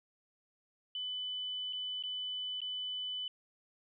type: tone with dropouts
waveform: sine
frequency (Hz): 3000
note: F#7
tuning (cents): +23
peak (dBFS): -36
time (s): 0.95-3.28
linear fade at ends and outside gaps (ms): 2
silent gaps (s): 1.727-1.731 / 2.026-2.036 / 2.605-2.616
effects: none